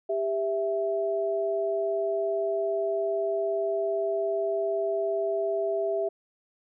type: tone pair together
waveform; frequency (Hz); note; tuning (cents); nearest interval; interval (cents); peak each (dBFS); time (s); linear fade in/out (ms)
sine; 396.8 / 659.3; G4 / E5; +21 / 0; major sixth; 879; -28 / -27; 0.09-6.09; 10
effects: none